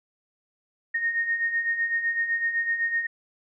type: beating tone pair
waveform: sine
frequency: 1845 / 1852.9 Hz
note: A#6 / A#6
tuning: -18 / -11 cents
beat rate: 7.9 Hz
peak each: -31 / -24 dBFS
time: 0.94-3.07 s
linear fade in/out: 10 ms
effects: none